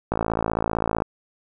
click train, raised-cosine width 1 ms, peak -8 dBFS, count 51, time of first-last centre 0.12-1.021 s, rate 55.5 Hz, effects none

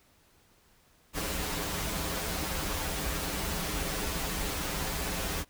pink noise with comb filter, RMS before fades -33 dBFS, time 1.13-5.45 s, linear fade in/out 50 ms, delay 8.4 ms, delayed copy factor -0.85, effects pink hiss -64 dBFS RMS until 5.49 s

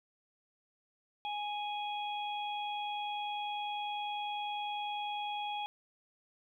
harmonic tone, 830 Hz, G#5, 1 cent flat, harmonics 1 / 3 / 4, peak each -36 / -45 / -43 dBFS, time 1.25-5.66 s, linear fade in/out 0 ms, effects 12-bit

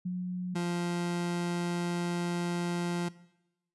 sine / 30% pulse tone pair in turn, 180.9 / 174.06 Hz, F#3 / F3, -39 / -6 cents, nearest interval minor second, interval 67 cents, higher first, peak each -30 / -27 dBFS, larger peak second, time 0.05-0.55 / 0.55-3.09 s, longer second, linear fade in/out 10 ms, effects noise-tail reverb RT60 0.9 s tail -19 dB re dry + resampled to 24000 Hz

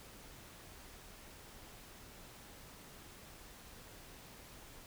silence, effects pink hiss -55 dBFS RMS until 4.86 s

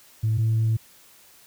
sine tone pair in turn, 110 / 111.54 Hz, A2 / A2, 0 / +24 cents, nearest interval unison, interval 24 cents, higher second, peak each -18 / -17 dBFS, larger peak second, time 0.23-0.38 / 0.38-0.77 s, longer second, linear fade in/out 10 ms, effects tanh soft clip ceiling -16 dBFS + white hiss -53 dBFS RMS until 1.46 s

